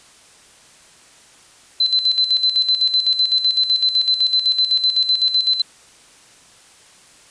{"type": "tone with tremolo", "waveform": "sine", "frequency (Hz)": 4050, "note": "B7", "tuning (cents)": 43, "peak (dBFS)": -12, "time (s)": [1.8, 5.62], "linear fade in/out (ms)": 5, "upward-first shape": "square", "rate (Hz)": 7.9, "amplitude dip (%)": 65, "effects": ["white hiss -48 dBFS RMS until 7.3 s", "resampled to 22050 Hz"]}